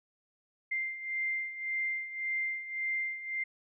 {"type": "beating tone pair", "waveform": "sine", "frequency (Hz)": [2093, 2094.8], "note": ["C7", "C7"], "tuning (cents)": [0, 1], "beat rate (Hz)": 1.8, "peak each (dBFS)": [-38, -33], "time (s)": [0.71, 3.44], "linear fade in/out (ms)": 10, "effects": []}